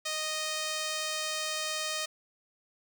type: tone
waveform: 5% pulse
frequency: 621 Hz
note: D#5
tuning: 3 cents flat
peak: -20 dBFS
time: 0.05-2.06 s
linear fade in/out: 10 ms
effects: none